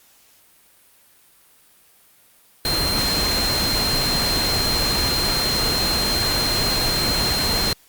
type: tone in noise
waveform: sine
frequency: 4169 Hz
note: C8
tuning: 7 cents flat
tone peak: -21 dBFS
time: 2.65-7.73 s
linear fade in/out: 2 ms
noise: pink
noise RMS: -23 dBFS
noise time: 2.65-7.73 s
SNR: -1 dB
effects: white hiss -54 dBFS RMS until 7.88 s + Opus 48 kbps